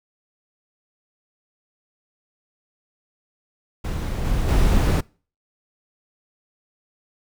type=noise with level steps; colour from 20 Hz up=brown; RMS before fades=-25 / -22 / -17 dBFS; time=3.84-5.01 s; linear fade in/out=10 ms; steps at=4.24 / 4.48 s; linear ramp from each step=10 ms; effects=noise-tail reverb RT60 0.4 s tail -25 dB re dry